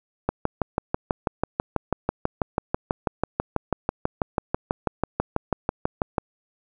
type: click train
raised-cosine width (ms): 1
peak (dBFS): -7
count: 37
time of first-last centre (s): 0.29-6.182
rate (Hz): 6.11
effects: none